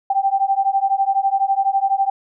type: beating tone pair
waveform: sine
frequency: 777 / 789 Hz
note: G5 / G5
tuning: -16 / +11 cents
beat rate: 12 Hz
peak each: -18 dBFS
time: 0.1-2.1 s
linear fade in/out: 5 ms
effects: none